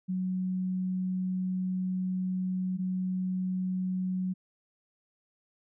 sine tone pair in turn, 185 / 185 Hz, F#3 / F#3, 0 / 0 cents, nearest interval unison, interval 0 cents, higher neither, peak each -28 dBFS, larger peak neither, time 0.08-2.78 / 2.78-4.34 s, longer first, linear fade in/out 20 ms, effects none

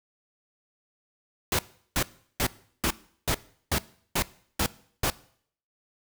pink noise bursts, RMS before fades -25 dBFS, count 9, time 1.52-5.101 s, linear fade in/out 2 ms, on 69 ms, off 370 ms, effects noise-tail reverb RT60 0.6 s tail -20 dB re dry

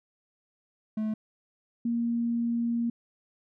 triangle / sine tone pair in turn, 216.5 / 234.5 Hz, A3 / A#3, -28 / +11 cents, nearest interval minor second, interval 139 cents, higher second, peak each -25 dBFS, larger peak neither, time 0.97-1.14 / 1.85-2.9 s, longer second, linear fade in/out 5 ms, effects none

